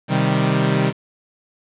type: chord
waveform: sawtooth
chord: C minor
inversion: none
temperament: equal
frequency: 130.81 / 155.56 / 196 Hz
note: C3 / Eb3 / G3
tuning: 0 / 0 / 0 cents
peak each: -16 dBFS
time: 0.08-0.93 s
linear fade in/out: 50 ms
effects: resampled to 8000 Hz + 7-bit